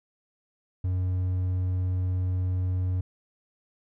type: tone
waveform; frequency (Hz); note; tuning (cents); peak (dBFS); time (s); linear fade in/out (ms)
triangle; 91.7; F#2; -15; -22; 0.84-3.01; 5
effects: none